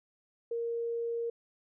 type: tone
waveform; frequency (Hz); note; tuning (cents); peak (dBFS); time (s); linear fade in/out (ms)
sine; 466.2; A#4; 0; -31; 0.51-1.3; 5
effects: none